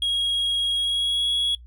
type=tone with pitch glide; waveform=triangle; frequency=3292 to 3342 Hz; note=G#7 to G#7; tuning=-16 to +10 cents; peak=-19 dBFS; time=0.02-1.55 s; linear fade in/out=2 ms; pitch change=+26 cents; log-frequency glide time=0.71-1.28 s; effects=noise-tail reverb RT60 0.1 s tail -19 dB re dry + added 60 Hz sine -42 dBFS peak until 1.66 s